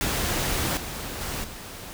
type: noise with level steps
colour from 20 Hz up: pink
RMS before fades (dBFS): -26 / -34 / -31 / -39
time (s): 0.01-1.93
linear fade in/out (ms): 0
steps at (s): 0.77 / 1.21 / 1.44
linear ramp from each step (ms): 2
effects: none